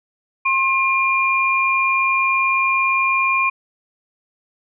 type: tone pair together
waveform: sine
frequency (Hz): 1065.8 / 2403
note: C6 / D7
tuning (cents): +32 / +39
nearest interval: octave + major second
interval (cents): 1407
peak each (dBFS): -18 / -17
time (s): 0.45-3.5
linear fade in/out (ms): 10
effects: none